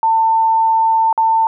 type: tone with dropouts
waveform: sine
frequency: 896 Hz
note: A5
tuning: 31 cents sharp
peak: -10 dBFS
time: 0.03-1.47 s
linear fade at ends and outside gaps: 1 ms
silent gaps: 1.128-1.177 s
effects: none